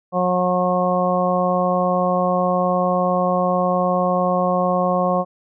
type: harmonic tone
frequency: 180.9 Hz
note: F#3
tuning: 39 cents flat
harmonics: 1 / 2 / 3 / 4 / 5 / 6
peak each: -22 / -29 / -20 / -22 / -31 / -23 dBFS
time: 0.12-5.25 s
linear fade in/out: 50 ms
effects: none